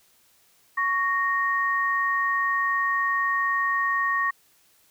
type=tone pair together; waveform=sine; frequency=1114 / 1858.7 Hz; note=C#6 / A#6; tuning=+8 / -6 cents; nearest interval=major sixth; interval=886 cents; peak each=-24 dBFS; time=0.77-4.31 s; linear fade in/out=10 ms; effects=white hiss -61 dBFS RMS until 4.9 s